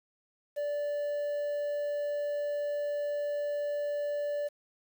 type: tone with quantisation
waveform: triangle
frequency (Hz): 583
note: D5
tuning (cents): -13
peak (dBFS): -28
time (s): 0.56-4.49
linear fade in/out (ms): 20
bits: 9
effects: none